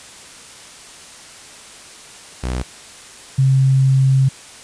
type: tone pair in turn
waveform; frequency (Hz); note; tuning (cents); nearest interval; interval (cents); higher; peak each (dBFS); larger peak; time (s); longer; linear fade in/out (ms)
sawtooth / sine; 62.6 / 133.53; B1 / C3; +24 / +36; octave + minor second; 1312; second; -16 / -10; second; 2.43-2.63 / 3.38-4.29; second; 10
effects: white hiss -39 dBFS RMS until 4.63 s + resampled to 22050 Hz